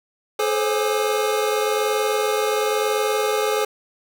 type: tone cluster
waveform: square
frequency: 428.6 / 517 / 538 / 826 / 1199 Hz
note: A4 / C5 / C5 / G#5 / D6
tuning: -45 / -21 / +48 / -10 / +36 cents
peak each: -22 / -28 / -30 / -28 / -30 dBFS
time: 0.39-3.65 s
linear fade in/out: 5 ms
effects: none